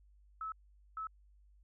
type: tone bursts at uneven times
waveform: sine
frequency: 1300 Hz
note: E6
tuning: 24 cents flat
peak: -38 dBFS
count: 2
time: 0.41-0.52 / 0.97-1.07 s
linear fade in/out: 2 ms
effects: added 50 Hz sine -61 dBFS peak until 1.63 s